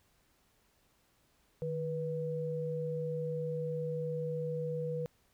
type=tone pair together; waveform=sine; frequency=153.84 / 488.4 Hz; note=D#3 / B4; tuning=-19 / -19 cents; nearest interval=octave + minor sixth; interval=2000 cents; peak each=-37 / -35 dBFS; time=1.62-5.06 s; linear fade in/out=0 ms; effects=pink hiss -71 dBFS RMS until 5.33 s